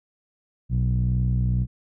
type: tone with low-pass filter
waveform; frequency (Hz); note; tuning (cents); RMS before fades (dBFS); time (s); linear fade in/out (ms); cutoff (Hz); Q
sawtooth; 62; B1; +7; -22; 0.69-1.67; 50; 150; 5.1
effects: none